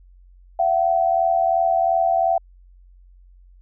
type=tone pair together; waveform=sine; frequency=676 / 758.8 Hz; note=E5 / F#5; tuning=+43 / +43 cents; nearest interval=major second; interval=200 cents; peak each=-18 / -19 dBFS; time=0.59-2.38 s; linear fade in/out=5 ms; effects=added 45 Hz sine -46 dBFS peak until 3.61 s